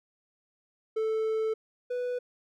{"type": "tone pair in turn", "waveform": "triangle", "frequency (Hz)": [440, 493.9], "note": ["A4", "B4"], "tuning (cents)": [0, 0], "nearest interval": "major second", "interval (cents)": 200, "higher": "second", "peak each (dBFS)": [-24, -27], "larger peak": "first", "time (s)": [[0.96, 1.54], [1.9, 2.19]], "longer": "first", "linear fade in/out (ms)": 10, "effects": []}